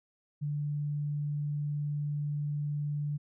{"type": "tone", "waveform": "sine", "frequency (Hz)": 146.83, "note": "D3", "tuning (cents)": 0, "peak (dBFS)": -30, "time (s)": [0.41, 3.18], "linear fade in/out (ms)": 20, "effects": []}